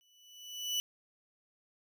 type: tone with exponential growth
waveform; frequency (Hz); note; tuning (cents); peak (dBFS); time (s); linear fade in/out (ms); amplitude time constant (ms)
30% pulse; 2969; F#7; +5; -26; 0.01-0.8; 0; 170
effects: none